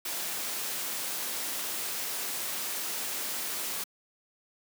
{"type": "noise", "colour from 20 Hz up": "white", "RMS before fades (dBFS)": -34, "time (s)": [0.05, 3.84], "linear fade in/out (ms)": 5, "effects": ["high-pass 200 Hz 12 dB/octave"]}